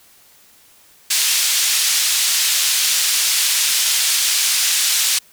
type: band-pass noise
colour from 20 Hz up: pink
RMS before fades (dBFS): -17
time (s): 1.1-5.19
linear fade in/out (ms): 10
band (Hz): 3500 to 11000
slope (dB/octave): 12
effects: white hiss -50 dBFS RMS until 5.32 s